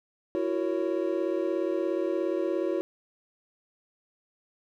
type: chord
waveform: triangle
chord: F# dominant seventh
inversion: third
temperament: just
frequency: 333 / 370 / 462.5 / 555 Hz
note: E4 / F#4 / A#4 / C#5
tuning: +18 / 0 / -14 / +2 cents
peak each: -28 / -28 / -34 / -30 dBFS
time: 0.35-2.81 s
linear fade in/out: 0 ms
effects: none